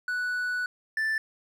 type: tone pair in turn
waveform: triangle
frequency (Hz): 1480 / 1764.2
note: F#6 / A6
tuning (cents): 0 / +4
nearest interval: minor third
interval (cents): 304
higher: second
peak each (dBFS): -25 / -23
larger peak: second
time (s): 0.08-0.66 / 0.97-1.18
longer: first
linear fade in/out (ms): 2
effects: none